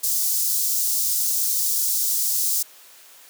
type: high-pass noise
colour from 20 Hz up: white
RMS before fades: -22 dBFS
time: 0.03-2.63 s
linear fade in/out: 10 ms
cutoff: 5100 Hz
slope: 24 dB/octave
effects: white hiss -48 dBFS RMS until 3.29 s + high-pass 400 Hz 12 dB/octave